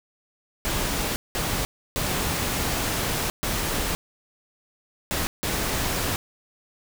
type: noise bursts at uneven times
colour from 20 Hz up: pink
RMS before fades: -26 dBFS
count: 6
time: 0.65-1.16 / 1.35-1.65 / 1.96-3.3 / 3.43-3.95 / 5.11-5.27 / 5.43-6.16 s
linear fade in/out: 0 ms
effects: none